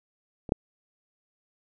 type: clicks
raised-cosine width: 2 ms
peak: -24 / -7 dBFS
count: 2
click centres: 0.492 / 0.521 s
effects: none